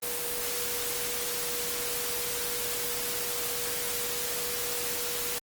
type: tone in noise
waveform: sine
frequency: 481.9 Hz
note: B4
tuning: 43 cents flat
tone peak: -39 dBFS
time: 0.02-5.39 s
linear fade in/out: 10 ms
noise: white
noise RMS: -32 dBFS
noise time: 0.02-5.39 s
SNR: -10 dB
effects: Opus 24 kbps